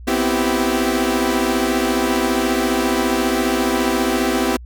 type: chord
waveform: sawtooth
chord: C major seventh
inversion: third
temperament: equal with one note detuned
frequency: 246.9 / 261.6 / 329.6 / 388.4 Hz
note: B3 / C4 / E4 / G4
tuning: 0 / 0 / 0 / -16 cents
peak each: -18 dBFS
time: 0.07-4.57 s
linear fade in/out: 10 ms
effects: added 60 Hz sine -33 dBFS peak until 4.65 s